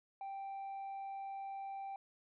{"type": "tone", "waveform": "sine", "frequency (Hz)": 784, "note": "G5", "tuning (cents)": 0, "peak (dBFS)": -39, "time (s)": [0.21, 1.96], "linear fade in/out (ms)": 2, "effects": ["tanh soft clip ceiling -41 dBFS"]}